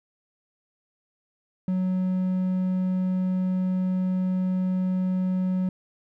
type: tone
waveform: triangle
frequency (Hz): 185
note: F#3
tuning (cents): 0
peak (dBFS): -20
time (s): 1.68-5.69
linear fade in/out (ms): 2
effects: none